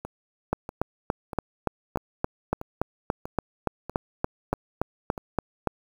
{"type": "two click trains", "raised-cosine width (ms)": 1, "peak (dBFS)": [-20, -9], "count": [9, 19], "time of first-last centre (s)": [[0.05, 5.178], [0.53, 5.673]], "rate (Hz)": [1.56, 3.5], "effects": ["7-bit"]}